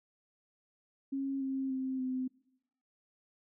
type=tone with pitch steps; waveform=sine; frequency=272.4 / 267.3 / 262.2 / 257.3 Hz; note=C#4 / C4 / C4 / C4; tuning=-30 / +37 / +4 / -29 cents; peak=-32 dBFS; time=1.12-2.28 s; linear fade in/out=10 ms; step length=290 ms; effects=noise-tail reverb RT60 0.9 s tail -23 dB re dry